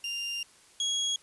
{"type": "tone pair in turn", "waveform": "30% pulse", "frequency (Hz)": [2794, 3313], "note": ["F7", "G#7"], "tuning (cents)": [0, -5], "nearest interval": "minor third", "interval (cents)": 295, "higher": "second", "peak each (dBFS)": [-29, -24], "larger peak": "second", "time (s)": [[0.04, 0.43], [0.8, 1.16]], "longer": "first", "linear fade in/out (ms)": 2, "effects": ["white hiss -58 dBFS RMS until 1.22 s", "resampled to 24000 Hz"]}